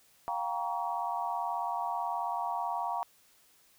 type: chord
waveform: sine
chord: G half-diminished seventh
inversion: third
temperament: just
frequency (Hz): 705.6 / 784 / 940.8 / 1128.9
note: F5 / G5 / Bb5 / Db6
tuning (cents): +18 / 0 / +16 / +31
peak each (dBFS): -36 / -38 / -34 / -39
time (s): 0.28-3.03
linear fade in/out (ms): 0
effects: white hiss -64 dBFS RMS until 3.78 s